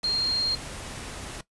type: tone in noise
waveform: sine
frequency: 4212 Hz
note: C8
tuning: 11 cents sharp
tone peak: -22 dBFS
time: 0.04-0.55 s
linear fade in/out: 2 ms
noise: pink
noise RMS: -38 dBFS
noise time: 0.03-1.41 s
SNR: +13 dB
effects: noise-tail reverb RT60 0.1 s tail -17 dB re dry + resampled to 24000 Hz